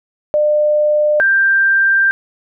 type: tone pair in turn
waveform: sine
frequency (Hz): 600 / 1579.8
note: D5 / G6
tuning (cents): +37 / +13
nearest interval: octave + perfect fourth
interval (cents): 1676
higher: second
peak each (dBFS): -10 / -9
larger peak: second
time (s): 0.34-1.2 / 1.2-2.11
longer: second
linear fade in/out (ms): 0
effects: none